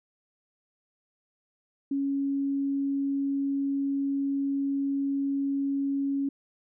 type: tone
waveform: sine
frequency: 277.2 Hz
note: C#4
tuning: in tune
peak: -25 dBFS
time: 1.91-6.29 s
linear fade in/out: 5 ms
effects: none